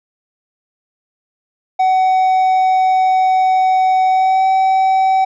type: tone with pitch glide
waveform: triangle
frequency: 751 to 762.8 Hz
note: F#5 to G5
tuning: +26 to -47 cents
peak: -8 dBFS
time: 1.79-5.25 s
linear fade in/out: 10 ms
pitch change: +27 cents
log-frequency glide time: 4.08-4.46 s
effects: resampled to 16000 Hz